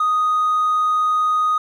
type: tone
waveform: triangle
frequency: 1244.5 Hz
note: D#6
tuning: in tune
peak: -12 dBFS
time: 0-1.58 s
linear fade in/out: 5 ms
effects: tanh soft clip ceiling -11 dBFS